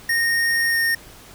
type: tone with pitch glide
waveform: square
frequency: 1851 to 1839.3 Hz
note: A#6 to A#6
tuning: -13 to -24 cents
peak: -18 dBFS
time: 0.09-0.95 s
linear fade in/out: 5 ms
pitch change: -11 cents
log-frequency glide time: 0.7-0.77 s
effects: pink hiss -44 dBFS RMS until 1.34 s